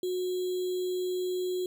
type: tone with sample-and-hold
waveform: sine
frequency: 364.9 Hz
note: F#4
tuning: 24 cents flat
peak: -28 dBFS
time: 0.03-1.66 s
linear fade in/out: 2 ms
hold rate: 3675 Hz
effects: none